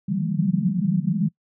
white band-pass noise, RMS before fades -22 dBFS, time 0.08-1.29 s, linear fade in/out 5 ms, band 150 to 210 Hz, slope 96 dB/octave, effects noise-tail reverb RT60 0.1 s tail -24 dB re dry

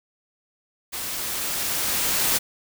white noise with level ramp, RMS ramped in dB -31 to -21 dBFS, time 0.92-2.39 s, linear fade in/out 20 ms, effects none

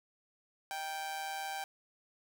sawtooth tone with amplitude modulation, 784 Hz, G5, in tune, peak -31 dBFS, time 0.71-1.64 s, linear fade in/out 0 ms, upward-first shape sine, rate 158 Hz, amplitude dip 55%, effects none

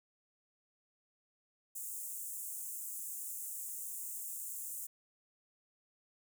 pink high-pass noise, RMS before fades -43 dBFS, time 1.75-4.87 s, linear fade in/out 10 ms, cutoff 7200 Hz, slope 48 dB/octave, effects none

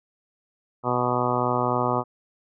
harmonic tone, 123.47 Hz, B2, in tune, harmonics 1 / 2 / 3 / 4 / 5 / 6 / 7 / 8 / 9 / 10, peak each -30 / -30 / -30 / -30 / -30 / -30 / -30 / -30 / -30 / -30 dBFS, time 0.83-2.04 s, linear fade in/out 50 ms, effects none

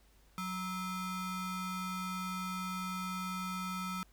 square ring-modulated tone, 561 Hz, C#5, 21 cents sharp, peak -34 dBFS, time 0.38-4.03 s, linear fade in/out 0 ms, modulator 745 Hz, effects added 50 Hz sine -63 dBFS peak until 4.12 s + pink hiss -68 dBFS RMS until 4.12 s

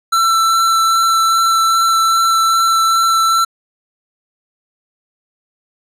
square tone with vibrato, 1338 Hz, E6, 25 cents sharp, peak -11 dBFS, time 0.12-3.45 s, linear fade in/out 10 ms, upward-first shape sine, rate 2.5 Hz, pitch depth 8 cents each way, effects low-pass 12000 Hz 12 dB/octave

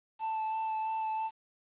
triangle tone with vibrato, 880 Hz, A5, in tune, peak -29 dBFS, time 0.19-1.31 s, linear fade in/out 50 ms, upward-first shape sine, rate 3 Hz, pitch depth 12 cents each way, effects resampled to 8000 Hz + 10-bit

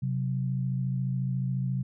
sine tone pair together, 130.81 / 185 Hz, C3 / F#3, 0 / 0 cents, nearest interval tritone, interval 600 cents, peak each -27 / -33 dBFS, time 0.02-1.83 s, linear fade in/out 10 ms, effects none

